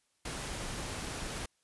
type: noise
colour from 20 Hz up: pink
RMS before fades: -39 dBFS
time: 0.25-1.46 s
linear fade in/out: 5 ms
effects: white hiss -75 dBFS RMS until 1.63 s + resampled to 24000 Hz